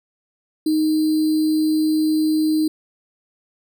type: tone with sample-and-hold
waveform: sine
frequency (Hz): 311.1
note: D#4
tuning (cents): 0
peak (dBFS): -15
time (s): 0.66-2.68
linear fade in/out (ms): 5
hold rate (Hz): 4410
effects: none